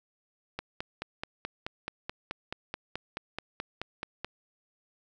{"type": "click train", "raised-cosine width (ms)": 0.3, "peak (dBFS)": -18, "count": 18, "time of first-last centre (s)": [0.59, 4.246], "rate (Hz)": 4.65, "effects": []}